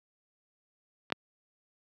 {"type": "clicks", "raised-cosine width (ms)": 0.3, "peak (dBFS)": [-28, -9], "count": 2, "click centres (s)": [1.102, 1.123], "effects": ["high-pass 150 Hz 12 dB/octave"]}